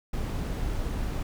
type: noise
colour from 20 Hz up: brown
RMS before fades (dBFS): -30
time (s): 0.13-1.23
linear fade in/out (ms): 5
effects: none

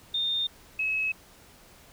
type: tone pair in turn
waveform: sine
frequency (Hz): 3639 / 2573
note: A#7 / E7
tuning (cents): -42 / -43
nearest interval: tritone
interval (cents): 601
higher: first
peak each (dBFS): -25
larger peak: neither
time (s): 0.14-0.47 / 0.79-1.12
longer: neither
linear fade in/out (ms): 5
effects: pink hiss -54 dBFS RMS until 1.92 s

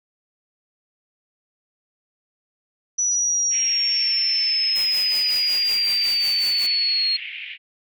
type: exponential sweep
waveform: sine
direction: down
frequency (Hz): 5920 to 4264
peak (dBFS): -18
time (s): 2.98-7.17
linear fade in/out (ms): 10
type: band-pass noise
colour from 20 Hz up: white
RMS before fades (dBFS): -34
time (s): 3.5-7.58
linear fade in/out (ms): 50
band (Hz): 2100 to 2900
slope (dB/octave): 48
type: noise with tremolo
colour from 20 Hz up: white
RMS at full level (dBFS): -34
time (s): 4.75-6.67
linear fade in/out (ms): 10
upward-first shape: sine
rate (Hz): 5.4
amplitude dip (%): 80
effects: none

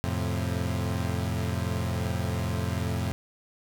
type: chord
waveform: 30% pulse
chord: F major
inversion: none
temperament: equal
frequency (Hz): 87.31 / 110 / 130.81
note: F2 / A2 / C3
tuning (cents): 0 / 0 / 0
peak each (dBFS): -27 / -29 / -31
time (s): 0.04-3.12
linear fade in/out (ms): 0
effects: none

